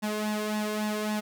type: tone with flanger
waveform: sawtooth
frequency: 212.3 Hz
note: G#3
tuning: 38 cents sharp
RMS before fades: -30 dBFS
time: 0.02-1.21 s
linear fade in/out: 20 ms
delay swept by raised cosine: 1.1 to 1.89 ms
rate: 3.6 Hz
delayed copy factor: +0.7
effects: none